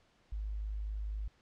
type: tone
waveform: sine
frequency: 52.1 Hz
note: G#1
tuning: 6 cents sharp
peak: -35 dBFS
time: 0.32-1.28 s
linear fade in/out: 5 ms
effects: pink hiss -69 dBFS RMS until 1.41 s + low-pass 5000 Hz 12 dB/octave